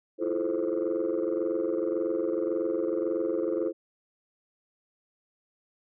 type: chord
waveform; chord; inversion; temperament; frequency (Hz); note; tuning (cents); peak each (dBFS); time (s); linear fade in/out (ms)
sine; F major seventh; third; just; 327.4 / 349.2 / 436.5 / 523.8; E4 / F4 / A4 / C5; -12 / 0 / -14 / +2; -30; 0.18-3.73; 50
effects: tanh soft clip ceiling -20 dBFS